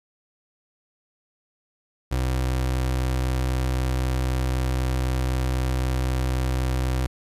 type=tone; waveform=30% pulse; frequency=63.9 Hz; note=C2; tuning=40 cents flat; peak=-19 dBFS; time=2.11-7.07 s; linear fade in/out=10 ms; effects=resampled to 32000 Hz + 10-bit